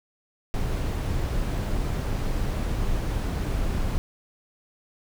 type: noise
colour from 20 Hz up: brown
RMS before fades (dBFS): -26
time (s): 0.54-3.98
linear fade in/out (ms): 0
effects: none